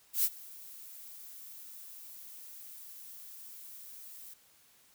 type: noise with ADSR envelope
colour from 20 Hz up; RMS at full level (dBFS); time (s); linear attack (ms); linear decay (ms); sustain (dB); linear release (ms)
violet; -26; 0.13-4.34; 110; 48; -23; 9
effects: white hiss -64 dBFS RMS until 4.94 s